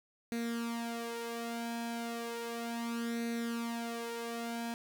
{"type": "tone with flanger", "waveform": "sawtooth", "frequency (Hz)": 233.1, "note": "A#3", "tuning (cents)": 0, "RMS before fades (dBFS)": -38, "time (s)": [0.32, 4.74], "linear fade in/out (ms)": 0, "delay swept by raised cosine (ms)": [0.48, 3.08], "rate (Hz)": 0.34, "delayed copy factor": 0.7, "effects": []}